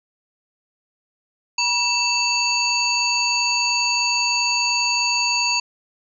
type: tone cluster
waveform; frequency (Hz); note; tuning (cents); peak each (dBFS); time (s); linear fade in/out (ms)
sine; 959 / 2662 / 4565 / 6690; A#5 / E7 / D8 / G#8; +49 / +16 / -50 / +12; -25 / -22 / -21 / -27; 1.58-5.6; 5
effects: none